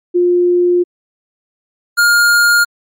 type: tone pair in turn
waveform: sine / square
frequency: 353.8 / 1415.2 Hz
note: F4 / F6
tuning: +23 / +23 cents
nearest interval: 2 octaves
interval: 2400 cents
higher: second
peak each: -8 dBFS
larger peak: neither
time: 0.14-0.84 / 1.97-2.65 s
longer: first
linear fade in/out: 20 ms
effects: MP3 64 kbps